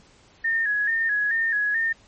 sine tone with vibrato, 1746 Hz, A6, 14 cents flat, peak -20 dBFS, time 0.44-1.93 s, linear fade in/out 10 ms, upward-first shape square, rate 2.3 Hz, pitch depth 71 cents each way, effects pink hiss -55 dBFS RMS until 2.07 s + MP3 32 kbps

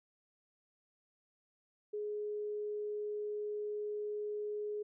sine tone, 418.7 Hz, G#4, 14 cents sharp, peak -36 dBFS, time 1.93-4.83 s, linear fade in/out 10 ms, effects none

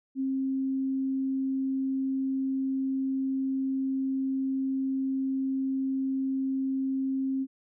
sine tone, 266.8 Hz, C4, 34 cents sharp, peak -26 dBFS, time 0.15-7.47 s, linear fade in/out 50 ms, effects none

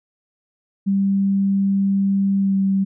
sine tone with pitch glide, 196.4 to 194.14 Hz, G3 to G3, +4 to -16 cents, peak -15 dBFS, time 0.86-2.85 s, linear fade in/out 20 ms, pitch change -20 cents, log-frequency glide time 2.39-2.56 s, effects none

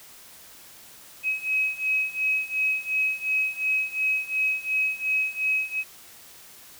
sine beating tone pair, 2547 / 2549.8 Hz, D#7 / D#7, +40 / +42 cents, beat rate 2.8 Hz, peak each -27 / -25 dBFS, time 1.23-5.84 s, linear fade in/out 50 ms, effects white hiss -48 dBFS RMS until 6.79 s

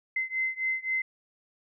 sine beating tone pair, 2060 / 2063.8 Hz, C7 / C7, -28 / -24 cents, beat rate 3.8 Hz, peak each -30 / -31 dBFS, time 0.16-1.02 s, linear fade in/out 5 ms, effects none

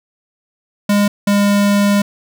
square tone pair in turn, 204.2 / 202.8 Hz, G#3 / G#3, -29 / -41 cents, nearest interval unison, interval 12 cents, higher first, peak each -11 dBFS, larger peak neither, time 0.89-1.08 / 1.27-2.02 s, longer second, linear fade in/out 5 ms, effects none

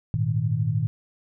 sine chord, Ab suspended second, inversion none, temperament equal, 103.83 / 116.54 / 155.56 Hz, Ab2 / Bb2 / Eb3, 0 / 0 / 0 cents, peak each -27 / -24 / -26 dBFS, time 0.14-0.87 s, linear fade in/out 0 ms, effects none

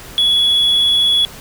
triangle tone, 3379 Hz, G#7, 29 cents sharp, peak -8 dBFS, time 0.18-1.25 s, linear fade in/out 0 ms, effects tanh soft clip ceiling -5 dBFS + pink hiss -35 dBFS RMS until 1.4 s

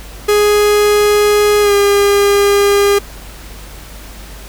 45% pulse tone with pitch glide, 415.8 to 404 Hz, G#4 to G#4, +2 to -48 cents, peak -8 dBFS, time 0.28-2.99 s, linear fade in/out 10 ms, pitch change -50 cents, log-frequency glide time 1.61-1.73 s, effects added 50 Hz sine -31 dBFS peak until 4.48 s + pink hiss -35 dBFS RMS until 4.48 s

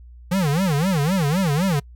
square tone with vibrato, 166.2 Hz, E3, 15 cents sharp, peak -18 dBFS, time 0.31-1.8 s, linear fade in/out 10 ms, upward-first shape sine, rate 3.9 Hz, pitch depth 290 cents each way, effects noise-tail reverb RT60 0.1 s tail -26 dB re dry + added 60 Hz sine -40 dBFS peak until 1.95 s

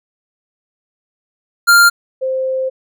square / sine tone pair in turn, 1396.9 / 523.2 Hz, F6 / C5, 0 / 0 cents, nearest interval octave + perfect fourth, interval 1700 cents, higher first, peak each -6 / -15 dBFS, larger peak first, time 1.67-1.9 / 2.21-2.7 s, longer second, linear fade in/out 20 ms, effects none

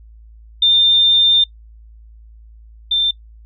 sine tone pair in turn, 3605 / 3576 Hz, A7 / A7, +41 / +27 cents, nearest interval unison, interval 14 cents, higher first, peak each -9 / -13 dBFS, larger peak first, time 0.62-1.44 / 2.91-3.11 s, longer first, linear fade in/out 5 ms, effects noise-tail reverb RT60 0.1 s tail -22 dB re dry + added 55 Hz sine -39 dBFS peak until 3.45 s

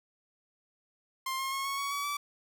sawtooth tone with pitch steps, 1055 / 1071 / 1087.2 / 1103.6 / 1120.3 / 1137.3 / 1154.5 Hz, C6 / C6 / C#6 / C#6 / C#6 / C#6 / D6, +14 / +40 / -34 / -8 / +18 / +44 / -30 cents, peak -28 dBFS, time 1.26-2.17 s, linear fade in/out 5 ms, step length 130 ms, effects none

